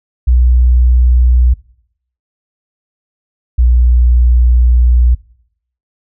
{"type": "tone pair in turn", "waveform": "sine", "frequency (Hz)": [61.4, 60.52], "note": ["B1", "B1"], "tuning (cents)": [-9, -34], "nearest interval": "unison", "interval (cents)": 25, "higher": "first", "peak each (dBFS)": -5, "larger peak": "neither", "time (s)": [[0.27, 1.54], [3.58, 5.15]], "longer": "second", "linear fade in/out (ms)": 10, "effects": ["noise-tail reverb RT60 0.7 s tail -21 dB re dry"]}